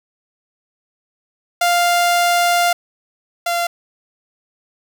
sawtooth tone pair in turn, 698.5 / 690.5 Hz, F5 / F5, 0 / -20 cents, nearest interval unison, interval 20 cents, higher first, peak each -9 / -13 dBFS, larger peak first, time 1.61-2.73 / 3.46-3.67 s, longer first, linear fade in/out 5 ms, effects 8-bit

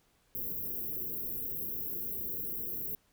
white band-stop noise, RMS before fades -37 dBFS, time 0.35-2.95 s, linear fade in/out 0 ms, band 500 to 12000 Hz, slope 96 dB/octave, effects pink hiss -70 dBFS RMS until 3.12 s

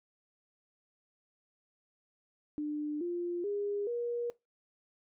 sine tone with pitch steps, 298.5 / 348.9 / 407.8 / 476.6 Hz, D4 / F4 / G#4 / A#4, +28 / -2 / -32 / +38 cents, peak -32 dBFS, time 2.58-4.3 s, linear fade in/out 0 ms, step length 430 ms, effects noise-tail reverb RT60 0.2 s tail -20 dB re dry

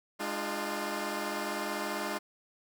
10% pulse chord, D diminished, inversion second, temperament equal with one note detuned, 207.7 / 301.4 / 349.2 Hz, Ab3 / D4 / F4, 0 / +45 / 0 cents, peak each -29 dBFS, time 0.19-2.19 s, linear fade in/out 20 ms, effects none

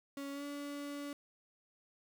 35% pulse tone with pitch glide, 279.2 to 286.6 Hz, C#4 to D4, +13 to -42 cents, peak -39 dBFS, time 0.17-1.13 s, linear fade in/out 2 ms, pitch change +45 cents, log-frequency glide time 0.32-0.44 s, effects 11-bit

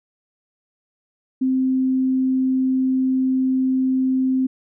sine tone, 260.6 Hz, C4, 7 cents flat, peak -16 dBFS, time 1.41-4.47 s, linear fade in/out 10 ms, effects none

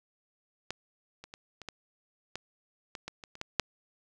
clicks, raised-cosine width 0.2 ms, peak -17 / -28 / -27 / -27 / -21 / -19 / -22 / -21 / -27 / -30 / -18 / -7 dBFS, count 12, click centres 0.706 / 1.24 / 1.339 / 1.617 / 1.687 / 2.356 / 2.952 / 3.08 / 3.238 / 3.354 / 3.414 / 3.597 s, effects none

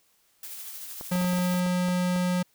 blue noise with tremolo, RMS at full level -38 dBFS, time 0.43-1.6 s, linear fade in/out 2 ms, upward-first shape triangle, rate 13 Hz, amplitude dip 35%
clicks, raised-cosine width 1 ms, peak -25 dBFS, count 11, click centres 1.011 / 1.12 / 1.155 / 1.215 / 1.245 / 1.333 / 1.387 / 1.541 / 1.664 / 1.885 / 2.162 s
square tone, 180 Hz, F#3, 47 cents flat, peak -24 dBFS, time 1.11-2.43 s, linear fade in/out 10 ms
effects white hiss -66 dBFS RMS until 2.54 s

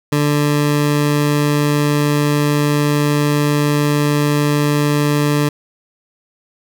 20% pulse tone, 146.83 Hz, D3, in tune, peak -8 dBFS, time 0.12-5.49 s, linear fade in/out 5 ms, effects none

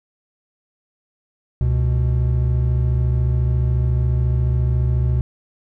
triangle tone pair together, 69.3 / 123.48 Hz, C#2 / B2, 0 / 0 cents, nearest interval minor seventh, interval 1000 cents, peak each -16 dBFS, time 1.61-5.21 s, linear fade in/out 0 ms, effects none

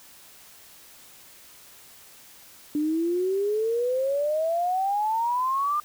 sine exponential sweep, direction up, 293.9 to 1211 Hz, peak -22 dBFS, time 2.75-5.8 s, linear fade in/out 2 ms, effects white hiss -50 dBFS RMS until 5.84 s

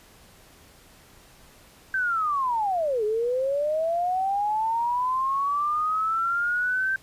sine linear two-way sweep, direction down then up, 1568 to 415.3 to 1568 Hz, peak -22 dBFS, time 1.94-6.96 s, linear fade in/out 2 ms, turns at 3.04 s, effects pink hiss -53 dBFS RMS until 7.02 s + resampled to 32000 Hz

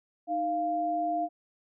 sine tone pair together, 310 / 696 Hz, D#4 / F5, -6 / -6 cents, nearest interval octave + major second, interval 1400 cents, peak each -34 / -27 dBFS, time 0.27-1.29 s, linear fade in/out 50 ms, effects none

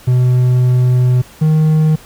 triangle tone pair in turn, 125.4 / 155.95 Hz, B2 / D#3, +27 / +4 cents, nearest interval major third, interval 377 cents, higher second, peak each -6 dBFS, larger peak neither, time 0.07-1.22 / 1.41-1.96 s, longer first, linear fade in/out 10 ms, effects pink hiss -40 dBFS RMS until 2.05 s

